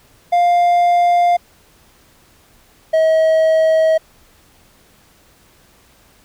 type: tone pair in turn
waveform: triangle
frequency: 701 / 638.9 Hz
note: F5 / D#5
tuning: +6 / +46 cents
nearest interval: major second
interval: 160 cents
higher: first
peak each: -8 dBFS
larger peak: neither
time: 0.32-1.37 / 2.93-3.98 s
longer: neither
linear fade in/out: 10 ms
effects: pink hiss -51 dBFS RMS until 6.24 s